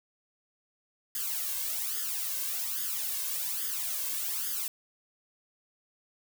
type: noise with flanger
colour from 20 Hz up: blue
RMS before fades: -33 dBFS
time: 1.15-4.68 s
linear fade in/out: 2 ms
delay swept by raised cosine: 0.6 to 1.9 ms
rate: 1.2 Hz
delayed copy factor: +0.9
effects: none